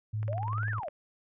sine tone with tremolo, 107.3 Hz, A2, 43 cents flat, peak -29 dBFS, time 0.13-0.8 s, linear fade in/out 10 ms, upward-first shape sine, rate 2.6 Hz, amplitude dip 25%
click train, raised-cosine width 0.5 ms, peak -31 dBFS, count 14, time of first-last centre 0.23-0.883 s, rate 19.9 Hz
sine exponential two-way sweep, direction up then down, 549 to 1826 to 549 Hz, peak -34 dBFS, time 0.28-0.89 s, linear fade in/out 5 ms, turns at 0.7 s
effects none

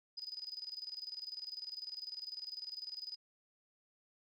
sine tone with tremolo, 4978 Hz, D#8, in tune, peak -40 dBFS, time 0.17-3.16 s, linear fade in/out 10 ms, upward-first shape square, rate 20 Hz, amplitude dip 75%, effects none

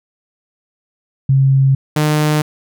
sine / sawtooth tone pair in turn, 135.1 / 151.72 Hz, C#3 / D#3, -44 / -43 cents, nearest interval major second, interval 201 cents, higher second, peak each -8 dBFS, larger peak neither, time 1.29-1.75 / 1.96-2.42 s, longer neither, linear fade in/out 5 ms, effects none

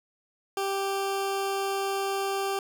20% pulse tone, 392 Hz, G4, in tune, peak -22 dBFS, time 0.57-2.59 s, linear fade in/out 2 ms, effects none

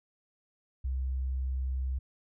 sine tone, 65.1 Hz, C2, 8 cents flat, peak -29 dBFS, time 0.84-1.99 s, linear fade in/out 10 ms, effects none

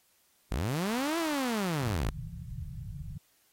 sawtooth linear two-way sweep, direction up then down, 40.69 to 341.7 to 40.69 Hz, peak -25 dBFS, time 0.51-2.1 s, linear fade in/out 10 ms, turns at 1.18 s
white low-pass noise, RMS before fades -40 dBFS, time 1.81-3.18 s, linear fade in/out 10 ms, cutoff 170 Hz, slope 96 dB/octave
effects white hiss -68 dBFS RMS until 3.52 s + AAC 48 kbps

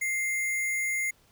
sine tone with sample-and-hold, 2100 Hz, C7, 6 cents sharp, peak -26 dBFS, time 0.01-1.11 s, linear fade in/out 10 ms, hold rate 8820 Hz, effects pink hiss -63 dBFS RMS until 1.31 s

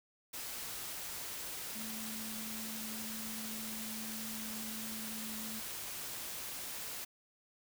sine tone in noise, 220 Hz, A3, in tune, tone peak -45 dBFS, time 1.75-5.6 s, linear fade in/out 10 ms, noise white, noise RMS -43 dBFS, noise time 0.33-7.05 s, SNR -5 dB, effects none

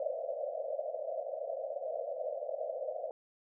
white band-pass noise, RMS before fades -38 dBFS, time 0-3.11 s, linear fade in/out 2 ms, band 510 to 670 Hz, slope 96 dB/octave, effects none

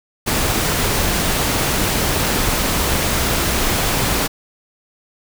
pink noise, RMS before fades -18 dBFS, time 0.26-4.28 s, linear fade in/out 20 ms, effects none

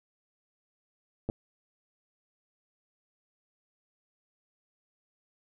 clicks, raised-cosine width 2 ms, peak -19 dBFS, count 2, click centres 1.29 / 1.299 s, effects none

